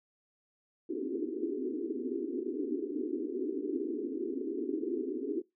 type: band-pass noise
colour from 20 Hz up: white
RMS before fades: -35 dBFS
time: 0.89-5.42 s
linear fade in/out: 10 ms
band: 250 to 420 Hz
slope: 96 dB/octave
effects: noise-tail reverb RT60 0.2 s tail -22 dB re dry